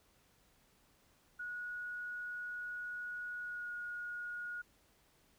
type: tone with pitch glide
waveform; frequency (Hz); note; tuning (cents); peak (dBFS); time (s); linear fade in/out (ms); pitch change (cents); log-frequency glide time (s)
sine; 1457 to 1441.9; F#6 to F#6; -27 to -45; -40; 1.39-4.62; 10; -18; 3.41-3.72
effects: pink hiss -70 dBFS RMS until 5.38 s